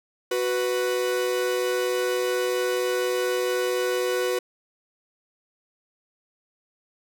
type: tone pair together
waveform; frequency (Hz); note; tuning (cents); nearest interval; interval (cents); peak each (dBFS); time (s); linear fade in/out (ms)
45% pulse; 369.6 / 493.9; F#4 / B4; -2 / 0; perfect fourth; 502; -26 / -25; 0.31-4.39; 5
effects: none